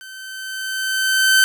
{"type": "tone with level ramp", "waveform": "sawtooth", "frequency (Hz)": 1539, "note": "G6", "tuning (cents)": -32, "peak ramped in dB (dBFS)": [-32, -6], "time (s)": [0.01, 1.44], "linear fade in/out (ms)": 0, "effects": []}